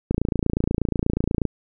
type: click train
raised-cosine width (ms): 3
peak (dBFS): -8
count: 39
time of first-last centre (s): 0.11-1.453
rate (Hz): 28.3
effects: none